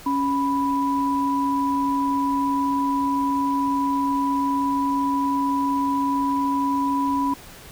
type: tone pair together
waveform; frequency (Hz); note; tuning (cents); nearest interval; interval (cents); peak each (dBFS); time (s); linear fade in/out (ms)
sine; 277.2 / 987.8; C#4 / B5; 0 / 0; octave + minor seventh; 2200; -22; 0.06-7.34; 5
effects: pink hiss -43 dBFS RMS until 7.71 s